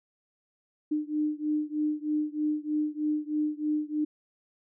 sine beating tone pair, 301.1 / 304.3 Hz, D4 / D#4, +43 / -38 cents, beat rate 3.2 Hz, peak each -29 / -30 dBFS, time 0.91-4.05 s, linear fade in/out 10 ms, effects none

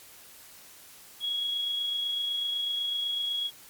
sine tone with amplitude modulation, 3325 Hz, G#7, 1 cent sharp, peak -26 dBFS, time 1.2-3.51 s, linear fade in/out 50 ms, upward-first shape sine, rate 28 Hz, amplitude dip 30%, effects white hiss -51 dBFS RMS until 3.69 s + MP3 96 kbps

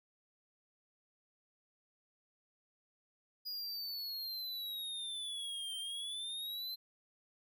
square exponential two-way sweep, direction down then up, 4917 to 3136 to 4115 Hz, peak -40 dBFS, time 3.45-6.76 s, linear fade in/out 20 ms, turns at 5.76 s, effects none

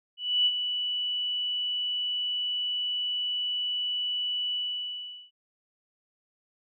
sine tone with ADSR envelope, 2960 Hz, F#7, in tune, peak -19 dBFS, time 0.17-5.31 s, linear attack 290 ms, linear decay 46 ms, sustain -8 dB, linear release 770 ms, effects none

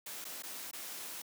white noise with dropouts, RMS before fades -44 dBFS, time 0.06-1.22 s, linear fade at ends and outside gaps 5 ms, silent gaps 0.244-0.25 / 0.424-0.434 / 0.712-0.731 s, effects high-pass 200 Hz 12 dB/octave

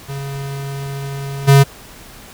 square tone with level steps, 138.59 Hz, C#3, in tune, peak -24 / -6 dBFS, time 0.08-1.64 s, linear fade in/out 20 ms, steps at 1.47 s, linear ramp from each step 20 ms, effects pink hiss -39 dBFS RMS until 2.33 s

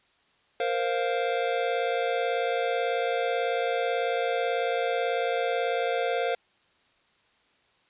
square chord, Bb suspended second, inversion none, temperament just, 466.2 / 524.4 / 699.2 Hz, Bb4 / C5 / F5, 0 / +4 / +2 cents, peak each -30 dBFS, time 0.6-6.35 s, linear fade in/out 2 ms, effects white hiss -65 dBFS RMS until 7.89 s + resampled to 8000 Hz

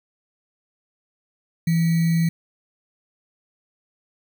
sine tone with sample-and-hold, 165.9 Hz, E3, 11 cents sharp, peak -16 dBFS, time 1.67-2.29 s, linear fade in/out 5 ms, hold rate 2100 Hz, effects none

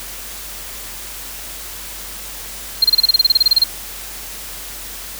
triangle tone bursts, 4193 Hz, C8, 3 cents sharp, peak -6 dBFS, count 16, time 2.82-3.639 s, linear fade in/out 5 ms, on 24 ms, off 29 ms, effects added 47 Hz sine -39 dBFS peak until 5.19 s + white hiss -31 dBFS RMS until 5.19 s

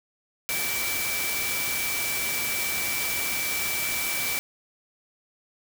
sine tone in noise, 2318 Hz, D7, 23 cents flat, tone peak -30 dBFS, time 0.49-4.39 s, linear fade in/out 0 ms, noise white, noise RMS -29 dBFS, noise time 0.49-4.39 s, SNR -4 dB, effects none

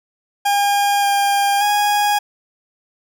40% pulse tone with pitch steps, 809 / 803 / 826 Hz, G#5 / G5 / G#5, -46 / +41 / -10 cents, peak -13 dBFS, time 0.45-2.19 s, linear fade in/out 10 ms, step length 580 ms, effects none

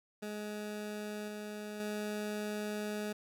20% pulse tone with level steps, 210 Hz, G#3, 19 cents sharp, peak -34 / -36 / -31 dBFS, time 0.22-3.13 s, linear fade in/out 10 ms, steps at 1.28 / 1.8 s, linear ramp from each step 2 ms, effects none

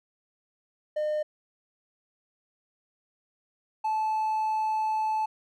triangle tone pair in turn, 607 / 869.7 Hz, D#5 / A5, -43 / -20 cents, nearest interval tritone, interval 623 cents, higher second, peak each -23 / -22 dBFS, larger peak second, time 0.96-1.23 / 3.84-5.26 s, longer second, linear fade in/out 10 ms, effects tanh soft clip ceiling -19 dBFS

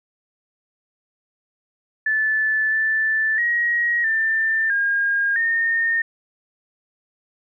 sine tone with pitch steps, 1746 / 1760 / 1894 / 1785 / 1620 / 1831 Hz, A6 / A6 / A#6 / A6 / G#6 / A#6, -14 / 0 / +27 / +24 / -43 / -32 cents, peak -17 dBFS, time 2.06-6.02 s, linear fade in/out 5 ms, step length 660 ms, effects none

